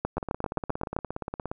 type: two click trains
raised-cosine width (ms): 1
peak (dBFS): -18 / -12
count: 24 / 8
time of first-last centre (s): 0.17-1.515 / 0.05-0.965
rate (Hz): 17.1 / 7.65
effects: none

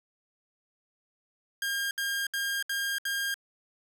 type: tone bursts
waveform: sawtooth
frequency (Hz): 1612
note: G6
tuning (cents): +48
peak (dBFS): -25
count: 5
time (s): 1.62-3.342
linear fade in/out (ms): 2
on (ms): 290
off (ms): 68
effects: none

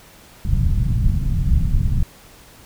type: low-pass noise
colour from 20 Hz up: pink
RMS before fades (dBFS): -17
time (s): 0.45-2.03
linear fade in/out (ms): 2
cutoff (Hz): 160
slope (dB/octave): 24
effects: pink hiss -46 dBFS RMS until 2.65 s

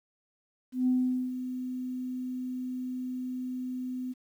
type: tone with ADSR envelope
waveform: sine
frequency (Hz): 253.6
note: B3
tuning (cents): +46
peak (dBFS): -21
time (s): 0.72-4.14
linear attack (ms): 150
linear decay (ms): 440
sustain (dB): -11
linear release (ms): 27
effects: tanh soft clip ceiling -17 dBFS + 10-bit

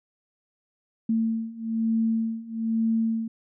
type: beating tone pair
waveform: sine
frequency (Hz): 224.5 / 225.6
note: A3 / A3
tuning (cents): +35 / +44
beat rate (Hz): 1.1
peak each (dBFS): -27 / -25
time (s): 1.09-3.28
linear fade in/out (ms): 5
effects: none

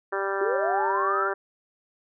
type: harmonic tone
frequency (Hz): 196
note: G3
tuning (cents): 0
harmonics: 2 / 3 / 4 / 5 / 6 / 7 / 8 / 9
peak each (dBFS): -29 / -33 / -35 / -35 / -35 / -34 / -34 / -38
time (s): 0.12-1.34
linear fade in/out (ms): 10
type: linear sweep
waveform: sine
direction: up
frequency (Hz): 370 to 1405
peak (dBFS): -24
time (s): 0.41-1.29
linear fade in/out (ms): 5
effects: none

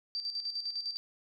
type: tone with tremolo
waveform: sine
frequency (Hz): 4671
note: D8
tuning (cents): -10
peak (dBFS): -32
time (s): 0.15-0.97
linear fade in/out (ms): 0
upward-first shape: square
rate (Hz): 9.9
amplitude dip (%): 60
effects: none

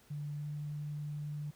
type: tone with pitch glide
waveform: sine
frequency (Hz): 146.83 to 148.11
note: D3 to D3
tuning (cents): 0 to +15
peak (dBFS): -37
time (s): 0.1-1.51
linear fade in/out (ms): 10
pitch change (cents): +15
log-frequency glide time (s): 0.38-0.45
effects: pink hiss -64 dBFS RMS until 1.55 s

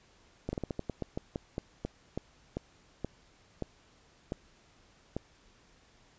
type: slowing click train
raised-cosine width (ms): 2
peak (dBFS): -20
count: 18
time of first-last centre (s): 0.49-5.166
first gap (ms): 40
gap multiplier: 1.21
effects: pink hiss -63 dBFS RMS until 6.18 s + resampled to 16000 Hz

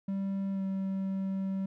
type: tone with pitch glide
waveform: triangle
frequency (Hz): 195.2 to 192.51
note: G3 to G3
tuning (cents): -7 to -31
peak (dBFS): -28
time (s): 0.08-1.66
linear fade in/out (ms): 5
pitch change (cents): -24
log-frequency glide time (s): 0.52-0.62
effects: none

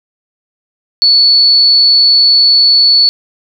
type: tone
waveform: sine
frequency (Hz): 4435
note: C#8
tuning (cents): 0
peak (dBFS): -4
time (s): 1.02-3.09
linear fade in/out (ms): 0
effects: none

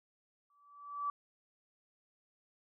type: tone with exponential growth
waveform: sine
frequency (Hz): 1154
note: D6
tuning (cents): -31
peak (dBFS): -31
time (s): 0.5-1.1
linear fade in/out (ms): 2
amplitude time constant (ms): 130
effects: none

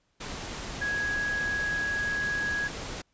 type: tone in noise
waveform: sine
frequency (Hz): 1661.2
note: G#6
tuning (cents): 0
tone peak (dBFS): -27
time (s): 0.81-2.68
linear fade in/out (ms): 10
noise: pink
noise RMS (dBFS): -37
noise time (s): 0.2-3.02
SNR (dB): +7
effects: pink hiss -72 dBFS RMS until 3.13 s + resampled to 16000 Hz

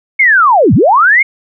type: linear two-way sweep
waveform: sine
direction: down then up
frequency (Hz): 2217 to 85.4 to 2217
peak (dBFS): -4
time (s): 0.19-1.23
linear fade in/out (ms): 10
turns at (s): 0.74
effects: none

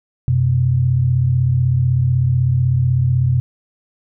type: tone pair together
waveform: sine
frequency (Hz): 91.2 / 127.24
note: F#2 / C3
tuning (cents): -24 / -48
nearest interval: tritone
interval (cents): 576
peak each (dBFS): -19 / -13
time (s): 0.28-3.4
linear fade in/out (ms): 0
effects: none

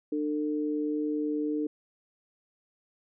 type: tone pair together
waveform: sine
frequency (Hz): 300.3 / 450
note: D4 / A4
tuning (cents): +39 / +39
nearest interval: perfect fifth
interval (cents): 700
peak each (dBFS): -28 / -33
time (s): 0.12-1.67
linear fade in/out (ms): 5
effects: none

